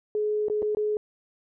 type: tone with dropouts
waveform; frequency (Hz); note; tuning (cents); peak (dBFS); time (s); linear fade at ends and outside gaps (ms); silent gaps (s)
sine; 422.9; G#4; +31; -23; 0.15-0.97; 1; 0.484-0.499 / 0.621-0.627 / 0.749-0.77
effects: none